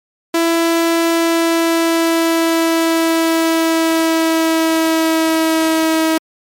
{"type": "tone with pitch glide", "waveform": "sawtooth", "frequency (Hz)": [333.1, 320.6], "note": ["E4", "E4"], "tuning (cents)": [18, -48], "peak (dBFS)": -8, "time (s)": [0.34, 6.18], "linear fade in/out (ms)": 5, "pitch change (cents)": -66, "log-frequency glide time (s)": [1.1, 6.03], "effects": ["MP3 64 kbps"]}